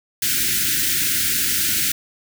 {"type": "band-stop noise", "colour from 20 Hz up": "white", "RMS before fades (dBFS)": -20, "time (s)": [0.22, 1.92], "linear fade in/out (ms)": 5, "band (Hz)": [380, 1400], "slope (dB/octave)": 96, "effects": []}